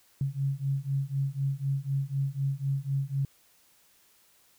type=beating tone pair; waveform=sine; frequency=135.7 / 139.7 Hz; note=C#3 / C#3; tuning=-36 / +14 cents; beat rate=4 Hz; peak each=-30 / -30 dBFS; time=0.21-3.25 s; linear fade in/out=2 ms; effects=white hiss -63 dBFS RMS until 4.58 s